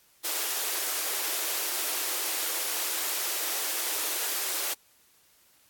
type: high-pass noise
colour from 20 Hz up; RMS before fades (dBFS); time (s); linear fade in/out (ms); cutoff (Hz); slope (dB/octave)
white; -30; 0.24-4.74; 10; 300; 96
effects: white hiss -62 dBFS RMS until 5.69 s + AAC 64 kbps